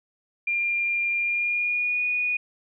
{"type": "tone with pitch glide", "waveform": "sine", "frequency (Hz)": [2396, 2462], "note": ["D7", "D#7"], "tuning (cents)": [34, -19], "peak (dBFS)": -22, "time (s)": [0.47, 2.37], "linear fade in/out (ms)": 5, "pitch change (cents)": 47, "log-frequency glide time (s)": [1.2, 2.03], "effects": []}